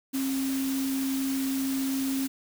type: tone in noise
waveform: sine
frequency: 268.4 Hz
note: C4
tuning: 44 cents sharp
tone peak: -26 dBFS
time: 0.13-2.28 s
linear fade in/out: 20 ms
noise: white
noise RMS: -37 dBFS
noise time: 0.13-2.28 s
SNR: +8 dB
effects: none